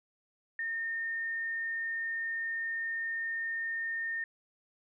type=tone; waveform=sine; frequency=1825 Hz; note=A#6; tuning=37 cents flat; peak=-32 dBFS; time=0.59-4.24 s; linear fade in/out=2 ms; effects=none